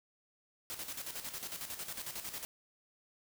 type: noise with tremolo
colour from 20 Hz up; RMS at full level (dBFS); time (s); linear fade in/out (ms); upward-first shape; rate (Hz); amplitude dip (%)
white; -41; 0.7-2.45; 0; square; 11; 60
effects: none